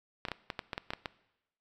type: clicks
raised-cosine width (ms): 0.3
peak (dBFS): -18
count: 10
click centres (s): 0.252 / 0.285 / 0.317 / 0.502 / 0.592 / 0.732 / 0.779 / 0.905 / 0.935 / 1.058
effects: noise-tail reverb RT60 0.9 s tail -19 dB re dry + MP3 96 kbps